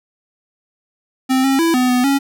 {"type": "tone with pitch steps", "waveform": "square", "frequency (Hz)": [261.1, 269.9, 331.8, 251.9, 248.9, 276.8], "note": ["C4", "C#4", "E4", "B3", "B3", "C#4"], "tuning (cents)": [-3, -46, 11, 34, 14, -2], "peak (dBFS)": -13, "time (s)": [1.29, 2.19], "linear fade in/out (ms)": 20, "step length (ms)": 150, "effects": []}